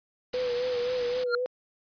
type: noise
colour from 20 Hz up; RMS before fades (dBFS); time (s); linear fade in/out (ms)
white; -35; 0.33-1.24; 5
type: tone with vibrato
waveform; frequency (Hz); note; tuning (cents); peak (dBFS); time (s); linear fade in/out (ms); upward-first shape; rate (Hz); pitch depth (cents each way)
sine; 493.9; B4; 0; -26; 0.34-1.46; 0; sine; 3.8; 42
type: tone with exponential growth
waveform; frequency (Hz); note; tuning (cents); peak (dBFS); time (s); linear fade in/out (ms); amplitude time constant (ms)
square; 1396.9; F6; 0; -21; 1.26-1.35; 2; 19
effects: resampled to 11025 Hz